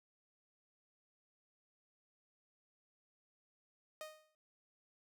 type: tone with exponential decay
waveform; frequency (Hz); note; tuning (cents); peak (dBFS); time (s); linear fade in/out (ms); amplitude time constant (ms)
sawtooth; 620; D#5; -6; -39; 4.01-4.35; 1; 73
effects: none